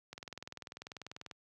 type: click train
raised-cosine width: 0.2 ms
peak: -28 dBFS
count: 25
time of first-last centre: 0.13-1.312 s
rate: 20.3 Hz
effects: high-pass 80 Hz 12 dB/octave